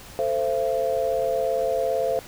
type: tone cluster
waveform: sine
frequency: 445.4 / 523 / 676 Hz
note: A4 / C5 / E5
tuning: +21 / -1 / +43 cents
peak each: -28 / -24 / -25 dBFS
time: 0.19-2.19 s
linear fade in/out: 0 ms
effects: pink hiss -43 dBFS RMS until 2.27 s